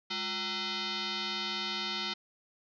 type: tone with frequency modulation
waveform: sine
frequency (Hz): 357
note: F4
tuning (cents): +38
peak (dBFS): -32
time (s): 0.1-2.14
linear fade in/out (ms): 10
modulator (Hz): 565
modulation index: 7.9
effects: none